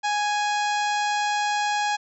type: harmonic tone with a mistuned harmonic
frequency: 830.6 Hz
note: G#5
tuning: in tune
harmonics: 1 / 2 / 3 / 4 / 5 / 6 / 7 / 8 / 9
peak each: -23 / -29 / -33 / -35 / -37 / -39 / -40 / -41 / -42 dBFS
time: 0.03-1.97 s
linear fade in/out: 20 ms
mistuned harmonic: 7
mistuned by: -23 cents
effects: none